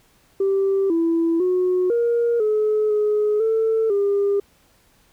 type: tone with pitch steps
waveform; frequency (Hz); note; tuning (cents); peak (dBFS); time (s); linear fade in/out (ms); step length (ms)
sine; 390.3 / 332 / 365 / 470.8 / 427.4 / 421.2 / 445.3 / 401.9; G4 / E4 / F#4 / A#4 / G#4 / G#4 / A4 / G4; -8 / +12 / -24 / +17 / +50 / +24 / +21 / +43; -15; 0.4-4.4; 5; 500
effects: tanh soft clip ceiling -13 dBFS + pink hiss -58 dBFS RMS until 5.12 s